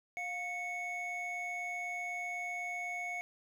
triangle tone pair together, 708 / 2212 Hz, F5 / C#7, +23 / -4 cents, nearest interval octave + minor sixth, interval 1973 cents, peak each -40 / -36 dBFS, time 0.17-3.21 s, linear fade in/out 0 ms, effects 12-bit

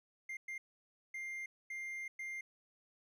triangle tone bursts at uneven times, 2100 Hz, C7, 6 cents sharp, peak -39 dBFS, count 5, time 0.29-0.37 / 0.48-0.58 / 1.14-1.46 / 1.7-2.08 / 2.19-2.41 s, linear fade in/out 5 ms, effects none

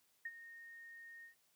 sine tone with ADSR envelope, 1848 Hz, A#6, 16 cents flat, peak -39 dBFS, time 0.25-1.35 s, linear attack 6 ms, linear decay 44 ms, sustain -13 dB, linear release 110 ms, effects white hiss -75 dBFS RMS until 1.55 s + high-pass 80 Hz 12 dB/octave

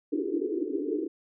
pink band-pass noise, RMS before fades -30 dBFS, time 0.12-1.08 s, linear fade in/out 10 ms, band 280 to 440 Hz, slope 96 dB/octave, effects none

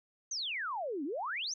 sine exponential two-way sweep, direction down then up, 6490 to 263.1 to 6490 Hz, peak -34 dBFS, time 0.31-1.54 s, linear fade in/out 5 ms, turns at 1.04 s, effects none

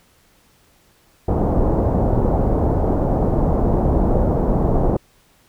pink low-pass noise, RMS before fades -17 dBFS, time 1.28-4.97 s, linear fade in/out 5 ms, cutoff 780 Hz, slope 24 dB/octave, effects pink hiss -56 dBFS RMS until 5.48 s

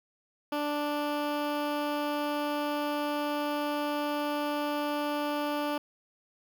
15% pulse tone with notch filter, 293.7 Hz, D4, in tune, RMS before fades -31 dBFS, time 0.52-5.78 s, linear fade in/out 5 ms, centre 7800 Hz, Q 0.66, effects none

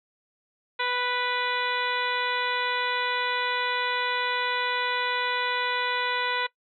harmonic tone with a mistuned harmonic, 493.9 Hz, B4, in tune, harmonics 1 / 2 / 3 / 4 / 5 / 6 / 7 / 8, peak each -34 / -30 / -31 / -32 / -33 / -39 / -35 / -36 dBFS, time 0.79-6.47 s, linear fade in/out 10 ms, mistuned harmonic 5, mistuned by -15 cents, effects noise-tail reverb RT60 0.1 s tail -20 dB re dry

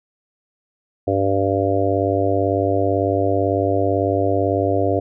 harmonic tone, 98 Hz, G2, in tune, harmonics 1 / 3 / 4 / 5 / 6 / 7, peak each -23 / -23 / -23 / -23 / -23 / -23 dBFS, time 1.07-5 s, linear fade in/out 10 ms, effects none

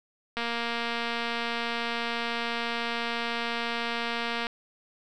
click train, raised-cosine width 0.3 ms, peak -15 dBFS, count 960, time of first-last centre 0.37-4.468 s, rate 234 Hz, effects none

